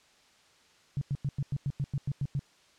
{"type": "tone bursts", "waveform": "sine", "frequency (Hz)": 139.7, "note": "C#3", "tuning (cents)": 14, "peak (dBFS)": -27, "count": 11, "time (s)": [0.97, 2.393], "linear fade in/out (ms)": 0, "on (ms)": 43, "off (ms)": 95, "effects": ["white hiss -62 dBFS RMS until 2.78 s", "low-pass 6000 Hz 12 dB/octave"]}